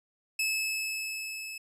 sawtooth tone with level ramp, 2600 Hz, E7, 24 cents flat, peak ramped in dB -23 to -35 dBFS, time 0.39-1.58 s, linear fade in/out 5 ms, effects resampled to 32000 Hz

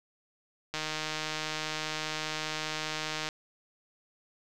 click train, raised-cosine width 0.2 ms, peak -16 dBFS, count 396, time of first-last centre 0.74-3.288 s, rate 155 Hz, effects none

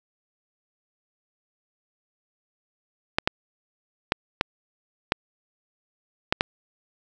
clicks, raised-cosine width 0.3 ms, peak -3 dBFS, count 7, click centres 3.185 / 3.275 / 4.121 / 4.411 / 5.121 / 6.325 / 6.409 s, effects none

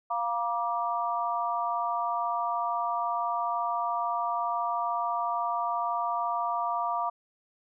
sine chord, Bb major, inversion second, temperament equal with one note detuned, 698.5 / 952.5 / 1174.7 Hz, F5 / Bb5 / D6, 0 / +37 / 0 cents, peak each -31 dBFS, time 0.1-7.1 s, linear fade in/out 10 ms, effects none

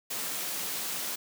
white high-pass noise, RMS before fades -34 dBFS, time 0.1-1.16 s, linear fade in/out 10 ms, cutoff 130 Hz, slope 96 dB/octave, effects none

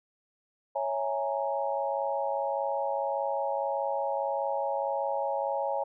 sine chord, A# half-diminished seventh, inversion first, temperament equal, 554.4 / 659.3 / 830.6 / 932.3 Hz, C#5 / E5 / G#5 / A#5, 0 / 0 / 0 / 0 cents, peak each -31 / -35 / -32 / -36 dBFS, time 0.75-5.84 s, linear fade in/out 10 ms, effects none

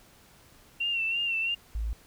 sine tone with vibrato, 2735 Hz, F7, 37 cents flat, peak -26 dBFS, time 0.8-1.55 s, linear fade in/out 10 ms, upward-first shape sine, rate 3 Hz, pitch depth 53 cents each way
sine tone, 55.3 Hz, A1, 9 cents sharp, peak -28 dBFS, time 1.75-1.93 s, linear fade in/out 0 ms
effects pink hiss -57 dBFS RMS until 2.06 s

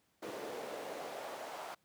brown noise with high-pass filter sweep, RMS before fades -44 dBFS, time 0.22-1.75 s, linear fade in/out 10 ms, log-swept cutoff 420 to 760 Hz, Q 2.2, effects pink hiss -75 dBFS RMS until 1.84 s + high-pass 100 Hz 12 dB/octave

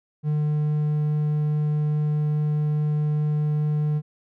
triangle tone, 150.4 Hz, D3, 42 cents sharp, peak -18 dBFS, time 0.23-4.02 s, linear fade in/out 50 ms, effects none

